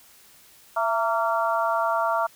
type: harmonic tone with a mistuned harmonic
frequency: 230 Hz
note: A#3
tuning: 23 cents flat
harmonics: 3 / 4 / 5 / 6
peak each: -25 / -26 / -27 / -28 dBFS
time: 0.76-2.27 s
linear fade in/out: 10 ms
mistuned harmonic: 3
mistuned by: -55 cents
effects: white hiss -53 dBFS RMS until 2.35 s